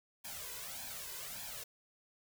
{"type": "noise with flanger", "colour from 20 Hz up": "white", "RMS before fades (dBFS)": -45, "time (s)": [0.24, 1.64], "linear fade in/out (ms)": 10, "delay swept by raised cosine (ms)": [1.2, 2.02], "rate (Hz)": 1.7, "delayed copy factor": 0.8, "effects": []}